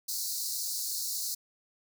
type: high-pass noise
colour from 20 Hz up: pink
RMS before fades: -34 dBFS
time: 0.08-1.35 s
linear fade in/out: 10 ms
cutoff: 4100 Hz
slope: 96 dB/octave
effects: none